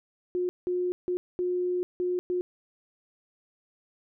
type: tone bursts at uneven times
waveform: sine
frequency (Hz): 359.4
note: F4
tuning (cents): +50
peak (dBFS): -25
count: 6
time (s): 0.35-0.49 / 0.67-0.92 / 1.08-1.17 / 1.39-1.83 / 2-2.19 / 2.3-2.41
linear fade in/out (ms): 0
effects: none